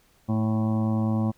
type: harmonic tone with a mistuned harmonic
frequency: 110.2 Hz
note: A2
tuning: 3 cents sharp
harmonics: 1 / 2 / 3 / 5 / 6 / 7 / 8 / 9 / 10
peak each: -25 / -24 / -34 / -37 / -43 / -39 / -47 / -42 / -44 dBFS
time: 0.28-1.32 s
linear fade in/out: 20 ms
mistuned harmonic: 3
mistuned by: -26 cents
effects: pink hiss -62 dBFS RMS until 1.37 s